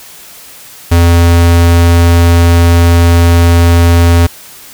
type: tone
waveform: square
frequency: 85.3 Hz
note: F2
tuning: 40 cents flat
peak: -4 dBFS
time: 0.91-4.27 s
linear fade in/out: 10 ms
effects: white hiss -33 dBFS RMS until 4.73 s